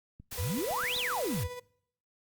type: click train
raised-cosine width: 5 ms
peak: -36 dBFS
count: 7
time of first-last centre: 0.2-0.964 s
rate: 7.85 Hz
type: noise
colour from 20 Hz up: white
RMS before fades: -40 dBFS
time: 0.31-1.44 s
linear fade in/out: 10 ms
type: tone with tremolo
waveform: 35% pulse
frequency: 493.9 Hz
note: B4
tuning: in tune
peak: -36 dBFS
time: 0.37-1.6 s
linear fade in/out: 10 ms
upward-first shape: sine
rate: 15 Hz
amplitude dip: 40%
type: exponential two-way sweep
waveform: sine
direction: up then down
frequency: 69.8 to 4100 to 69.8 Hz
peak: -30 dBFS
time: 0.38-1.48 s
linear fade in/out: 20 ms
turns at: 0.97 s
effects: noise-tail reverb RT60 0.7 s tail -24 dB re dry + Opus 48 kbps